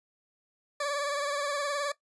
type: tone with vibrato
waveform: 20% pulse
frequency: 573 Hz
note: D5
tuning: 43 cents flat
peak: -24 dBFS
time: 0.8-1.92 s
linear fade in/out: 5 ms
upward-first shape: triangle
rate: 19 Hz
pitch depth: 60 cents each way
effects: noise-tail reverb RT60 0.1 s tail -17 dB re dry + resampled to 22050 Hz